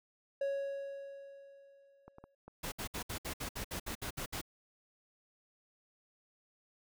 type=tone with exponential decay; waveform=triangle; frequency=554.4 Hz; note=C#5; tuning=in tune; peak=-29 dBFS; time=0.41-2.35 s; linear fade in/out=5 ms; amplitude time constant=420 ms
type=clicks; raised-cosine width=1 ms; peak=-36 dBFS; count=4; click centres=2.08 / 2.184 / 2.24 / 2.48 s
type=noise bursts; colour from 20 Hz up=pink; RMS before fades=-40 dBFS; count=12; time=2.63-4.415 s; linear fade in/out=10 ms; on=91 ms; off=63 ms
effects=none